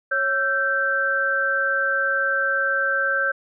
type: tone cluster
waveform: sine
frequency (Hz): 551 / 1340 / 1558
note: C#5 / E6 / G6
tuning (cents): -11 / +28 / -11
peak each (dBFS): -27 / -27 / -20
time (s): 0.11-3.32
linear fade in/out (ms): 10
effects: none